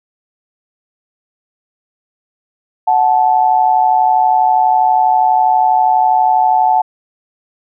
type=tone pair together; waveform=sine; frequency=740 / 872.3 Hz; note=F#5 / A5; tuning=0 / -15 cents; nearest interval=minor third; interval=285 cents; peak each=-11 dBFS; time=2.87-6.82 s; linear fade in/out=10 ms; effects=none